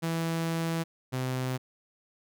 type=tone pair in turn; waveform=sawtooth; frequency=164.81 / 128.75 Hz; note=E3 / C3; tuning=0 / -28 cents; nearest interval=major third; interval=428 cents; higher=first; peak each=-24 / -25 dBFS; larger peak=first; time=0.02-0.84 / 1.12-1.58 s; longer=first; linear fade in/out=20 ms; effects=none